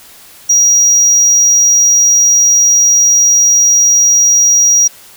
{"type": "tone", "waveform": "triangle", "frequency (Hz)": 5740, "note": "F8", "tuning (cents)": 47, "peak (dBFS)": -4, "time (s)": [0.49, 4.88], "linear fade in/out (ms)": 10, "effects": ["white hiss -38 dBFS RMS until 5.16 s"]}